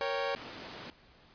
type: chord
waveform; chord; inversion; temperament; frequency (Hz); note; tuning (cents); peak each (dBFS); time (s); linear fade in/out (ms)
sawtooth; G diminished; first; equal; 466.2 / 554.4 / 784; Bb4 / Db5 / G5; 0 / 0 / 0; -33 / -29 / -34; 0.01-0.35; 0
type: high-pass noise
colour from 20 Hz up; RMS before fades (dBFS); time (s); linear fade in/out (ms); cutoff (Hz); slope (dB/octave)
pink; -45; 0.36-0.9; 0; 170; 12
effects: pink hiss -60 dBFS RMS until 1.34 s + resampled to 11025 Hz